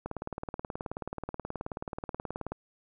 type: click train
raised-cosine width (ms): 1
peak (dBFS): -21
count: 47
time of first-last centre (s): 0.06-2.52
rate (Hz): 18.7
effects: none